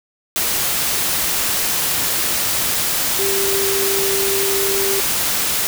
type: tone in noise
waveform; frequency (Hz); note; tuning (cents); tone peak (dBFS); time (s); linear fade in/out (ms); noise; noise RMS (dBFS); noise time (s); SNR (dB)
sine; 393; G4; +4; -20; 3.19-5; 0; white; -19; 0.36-5.67; -4
effects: none